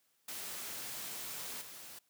white noise with level steps, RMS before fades -43 / -50 dBFS, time 0.28-1.99 s, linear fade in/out 5 ms, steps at 1.61 s, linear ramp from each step 10 ms, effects white hiss -75 dBFS RMS until 2.09 s + high-pass 100 Hz 12 dB/octave

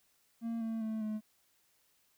triangle tone with pitch steps, 229.9 / 224.8 / 219.8 / 214.9 Hz, A#3 / A3 / A3 / A3, -24 / +37 / -2 / -41 cents, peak -32 dBFS, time 0.41-1.21 s, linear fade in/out 50 ms, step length 200 ms, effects white hiss -72 dBFS RMS until 2.17 s

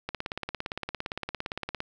click train, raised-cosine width 0.3 ms, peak -16 dBFS, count 31, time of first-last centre 0.09-1.804 s, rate 17.5 Hz, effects none

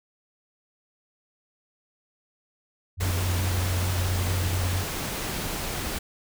sine tone with vibrato, 90.7 Hz, F#2, 34 cents flat, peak -24 dBFS, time 2.97-4.85 s, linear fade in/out 50 ms, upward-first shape square, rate 4.6 Hz, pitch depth 19 cents each way
pink noise, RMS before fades -31 dBFS, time 3-5.99 s, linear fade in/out 10 ms
effects none

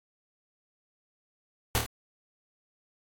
pink noise with echo, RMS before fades -25 dBFS, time 1.75-1.78 s, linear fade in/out 0 ms, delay 27 ms, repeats 3, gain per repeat -4 dB, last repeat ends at 1.861 s, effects AAC 64 kbps

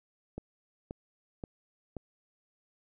click train, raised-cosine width 2 ms, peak -25 dBFS, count 4, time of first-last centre 0.38-1.967 s, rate 1.89 Hz, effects none

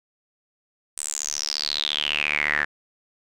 sawtooth tone with band-pass filter sweep, 74.4 Hz, D2, 23 cents sharp, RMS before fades -26 dBFS, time 0.97-2.65 s, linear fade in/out 10 ms, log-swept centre 8600 to 1700 Hz, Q 8.7, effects none

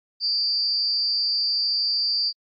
sine tone with amplitude modulation, 4699 Hz, D8, in tune, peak -17 dBFS, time 0.2-2.33 s, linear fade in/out 50 ms, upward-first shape sine, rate 233 Hz, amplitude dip 75%, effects AAC 48 kbps

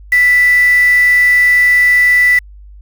sine tone with quantisation, 1977 Hz, B6, 1 cent sharp, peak -6 dBFS, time 0.12-2.39 s, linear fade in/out 5 ms, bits 4, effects added 50 Hz sine -33 dBFS peak until 2.81 s

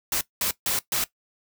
white noise bursts at uneven times, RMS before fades -25 dBFS, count 4, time 0.12-0.21 / 0.41-0.51 / 0.66-0.79 / 0.92-1.04 s, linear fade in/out 2 ms, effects noise-tail reverb RT60 0.1 s tail -17 dB re dry

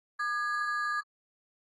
triangle ring-modulated tone, 1436 Hz, F6, 48 cents sharp, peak -24 dBFS, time 0.19-1.01 s, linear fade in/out 10 ms, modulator 229 Hz, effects AAC 32 kbps

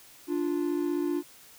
triangle tone pair together, 293.6 / 349.2 Hz, D4 / F4, 0 / 0 cents, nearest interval minor third, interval 300 cents, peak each -27 dBFS, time 0.27-1.23 s, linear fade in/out 50 ms, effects white hiss -53 dBFS RMS until 1.58 s

